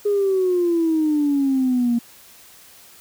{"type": "exponential sweep", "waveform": "sine", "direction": "down", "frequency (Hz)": [415.9, 233.1], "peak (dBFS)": -15, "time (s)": [0.05, 1.99], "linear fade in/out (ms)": 10, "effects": ["tanh soft clip ceiling -11 dBFS", "white hiss -47 dBFS RMS until 3 s"]}